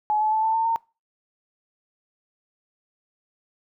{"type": "tone with pitch steps", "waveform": "sine", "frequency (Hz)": [849, 861.3, 873.9, 886.6, 899.5, 912.6], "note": ["G#5", "A5", "A5", "A5", "A5", "A#5"], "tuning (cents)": [38, -37, -12, 13, 38, -37], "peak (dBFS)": -19, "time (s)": [0.1, 0.76], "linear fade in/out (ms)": 0, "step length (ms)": 110, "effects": ["noise-tail reverb RT60 0.3 s tail -24 dB re dry"]}